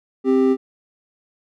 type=tone pair together; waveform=triangle; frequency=262 / 394.5 Hz; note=C4 / G4; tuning=+2 / +11 cents; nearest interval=perfect fifth; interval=709 cents; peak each=-14 dBFS; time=0.24-0.57 s; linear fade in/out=50 ms; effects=none